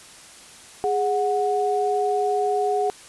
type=tone pair together; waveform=sine; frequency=413.7 / 735 Hz; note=G#4 / F#5; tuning=-7 / -12 cents; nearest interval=minor seventh; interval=995 cents; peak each=-22 dBFS; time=0.84-2.9 s; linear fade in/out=0 ms; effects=white hiss -45 dBFS RMS until 3.08 s + resampled to 24000 Hz